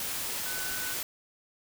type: tone in noise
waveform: sine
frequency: 1500 Hz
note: F#6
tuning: 23 cents sharp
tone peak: -38 dBFS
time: 0.46-0.94 s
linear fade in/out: 2 ms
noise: white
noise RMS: -34 dBFS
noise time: 0-1.03 s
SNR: -7 dB
effects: none